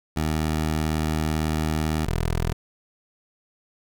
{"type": "tone pair in turn", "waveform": "15% pulse", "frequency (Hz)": [78, 41.32], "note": ["D#2", "E1"], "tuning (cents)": [5, 5], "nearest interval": "major seventh", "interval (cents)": 1100, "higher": "first", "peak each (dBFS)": -16, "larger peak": "neither", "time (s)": [[0.16, 2.06], [2.06, 2.53]], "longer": "first", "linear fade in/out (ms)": 10, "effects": []}